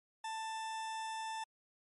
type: tone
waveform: 40% pulse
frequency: 886 Hz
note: A5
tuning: 12 cents sharp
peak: -38 dBFS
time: 0.24-1.44 s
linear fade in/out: 5 ms
effects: MP3 48 kbps